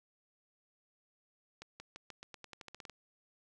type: accelerating click train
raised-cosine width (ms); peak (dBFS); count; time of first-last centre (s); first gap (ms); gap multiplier
0.2; -30; 14; 1.62-2.897; 180; 0.89
effects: none